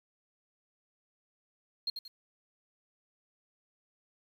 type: tone with echo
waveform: triangle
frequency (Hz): 4224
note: C8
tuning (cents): +16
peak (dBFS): -26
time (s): 1.87-1.9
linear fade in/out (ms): 5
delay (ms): 90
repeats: 2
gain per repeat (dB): -9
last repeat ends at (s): 2.08
effects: tanh soft clip ceiling -28 dBFS + 10-bit